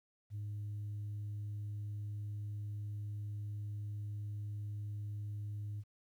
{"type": "tone", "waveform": "sine", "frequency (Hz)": 103.83, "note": "G#2", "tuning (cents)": 0, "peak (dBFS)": -37, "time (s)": [0.3, 5.84], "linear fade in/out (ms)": 50, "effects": ["tanh soft clip ceiling -37 dBFS", "12-bit"]}